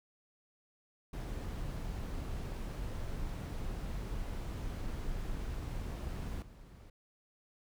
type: noise with level steps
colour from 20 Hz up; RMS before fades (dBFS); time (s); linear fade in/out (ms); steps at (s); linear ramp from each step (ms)
brown; -39 / -52; 1.13-6.9; 5; 6.42; 2
effects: none